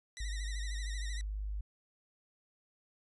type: tone with vibrato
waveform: 15% pulse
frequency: 1918 Hz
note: A#6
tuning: 49 cents sharp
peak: -38 dBFS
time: 0.17-1.21 s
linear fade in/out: 0 ms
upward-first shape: sine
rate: 13 Hz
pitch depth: 83 cents each way
type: tone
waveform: sine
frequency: 51.1 Hz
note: G#1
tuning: 27 cents flat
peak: -35 dBFS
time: 0.2-1.61 s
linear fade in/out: 5 ms
effects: resampled to 24000 Hz